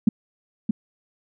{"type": "tone with echo", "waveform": "sine", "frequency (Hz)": 217, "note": "A3", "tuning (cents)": -24, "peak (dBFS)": -11, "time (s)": [0.07, 0.09], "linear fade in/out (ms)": 5, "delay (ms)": 620, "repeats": 1, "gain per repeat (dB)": -5, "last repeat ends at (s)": 0.71, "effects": []}